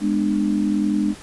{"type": "chord", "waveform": "sine", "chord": "G# diminished", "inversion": "none", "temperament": "just", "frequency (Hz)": [207.7, 249.2, 299], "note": ["G#3", "B3", "D4"], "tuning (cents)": [0, 16, 31], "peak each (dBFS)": [-20, -26, -21], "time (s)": [0, 1.15], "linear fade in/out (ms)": 50, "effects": ["pink hiss -41 dBFS RMS until 1.22 s", "resampled to 24000 Hz"]}